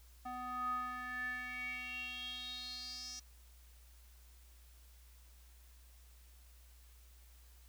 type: tone with band-pass filter sweep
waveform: square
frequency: 249.6 Hz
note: B3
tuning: 19 cents sharp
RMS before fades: -43 dBFS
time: 0.25-3.2 s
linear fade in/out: 10 ms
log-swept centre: 950 to 5700 Hz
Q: 8.3
effects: added 60 Hz sine -58 dBFS peak until 7.68 s + white hiss -67 dBFS RMS until 7.68 s